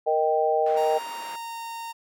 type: chord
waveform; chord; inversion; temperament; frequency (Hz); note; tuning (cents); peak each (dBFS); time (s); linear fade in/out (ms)
sine; Eb major; second; equal; 466.2 / 622.3 / 784; Bb4 / Eb5 / G5; 0 / 0 / 0; -24; 0.06-0.99; 20
type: band-pass noise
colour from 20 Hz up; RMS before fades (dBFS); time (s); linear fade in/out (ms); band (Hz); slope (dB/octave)
white; -43; 0.66-1.36; 5; 350 to 1600; 12
type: tone with pitch glide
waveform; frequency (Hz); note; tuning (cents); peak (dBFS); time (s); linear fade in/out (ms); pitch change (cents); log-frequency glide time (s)
45% pulse; 932.3 to 921.6; A#5 to A#5; 0 to -20; -33; 0.76-1.93; 20; -20; 0.98-1.59
effects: none